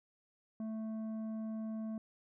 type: tone with tanh clipping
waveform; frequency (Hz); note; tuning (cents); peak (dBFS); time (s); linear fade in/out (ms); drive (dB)
sine; 220; A3; 0; -39; 0.6-1.98; 2; 8
effects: none